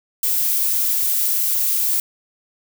violet noise, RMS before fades -19 dBFS, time 0.23-2 s, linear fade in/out 2 ms, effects none

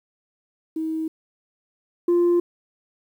sine tone pair in turn, 318.8 / 348.1 Hz, D#4 / F4, +42 / -6 cents, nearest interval major second, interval 152 cents, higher second, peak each -23 / -13 dBFS, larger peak second, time 0.76-1.08 / 2.08-2.4 s, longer neither, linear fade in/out 5 ms, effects tanh soft clip ceiling -14 dBFS + 9-bit

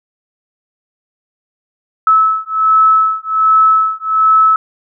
sine beating tone pair, 1300 / 1301.3 Hz, E6 / E6, -24 / -23 cents, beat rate 1.3 Hz, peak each -11 dBFS, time 2.07-4.56 s, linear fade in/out 2 ms, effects none

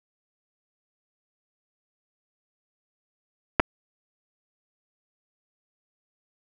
clicks, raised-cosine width 0.5 ms, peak -3 dBFS, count 2, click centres 3.597 / 3.6 s, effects none

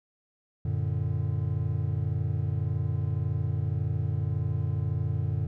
triangle chord, Gb augmented, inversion none, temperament equal with one note detuned, 92.5 / 114.27 / 146.83 Hz, Gb2 / Bb2 / D3, 0 / -34 / 0 cents, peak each -28 / -28 / -29 dBFS, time 0.65-5.47 s, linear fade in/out 5 ms, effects none

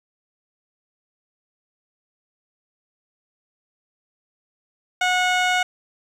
15% pulse tone, 730 Hz, F#5, 24 cents flat, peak -11 dBFS, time 5.01-5.63 s, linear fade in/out 5 ms, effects low-pass 6000 Hz 12 dB/octave + 8-bit

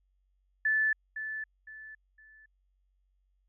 sine tone with echo, 1746 Hz, A6, 14 cents flat, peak -24 dBFS, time 0.65-0.93 s, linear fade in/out 5 ms, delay 510 ms, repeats 3, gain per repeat -10 dB, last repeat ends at 2.46 s, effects added 47 Hz sine -69 dBFS peak until 3.48 s

